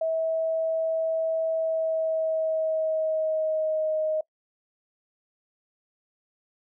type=tone with pitch glide; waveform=sine; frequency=647 to 624.2 Hz; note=E5 to D#5; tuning=-32 to +5 cents; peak=-23 dBFS; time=0.01-4.21 s; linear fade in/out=5 ms; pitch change=-63 cents; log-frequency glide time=1.54-3.97 s; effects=noise-tail reverb RT60 0.1 s tail -22 dB re dry